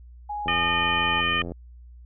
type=tone with pitch glide; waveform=sine; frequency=830.6 to 861.9 Hz; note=G#5 to A5; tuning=0 to -36 cents; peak=-28 dBFS; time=0.29-1.21 s; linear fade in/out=10 ms; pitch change=+64 cents; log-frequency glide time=0.53-0.72 s
type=click train; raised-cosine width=2 ms; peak=-21 dBFS; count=92; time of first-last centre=0.46-1.519 s; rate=85.9 Hz
type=harmonic tone; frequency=610 Hz; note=D#5; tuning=34 cents flat; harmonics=2 / 3 / 4 / 5; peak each=-27 / -27 / -27 / -27 dBFS; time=0.48-1.42 s; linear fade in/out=2 ms
effects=added 60 Hz sine -43 dBFS peak until 2.05 s